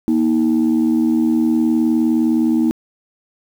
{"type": "tone pair together", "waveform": "sine", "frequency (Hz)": [237.4, 316.9], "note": ["A#3", "D#4"], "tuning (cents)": [32, 32], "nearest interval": "perfect fourth", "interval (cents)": 500, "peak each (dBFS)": -14, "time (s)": [0.08, 2.71], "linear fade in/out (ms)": 0, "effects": ["tanh soft clip ceiling -8 dBFS", "7-bit"]}